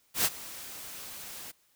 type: noise with ADSR envelope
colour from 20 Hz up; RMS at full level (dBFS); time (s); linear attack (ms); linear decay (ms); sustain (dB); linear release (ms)
white; -24; 0.14-1.52; 110; 40; -19; 17
effects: white hiss -68 dBFS RMS until 1.75 s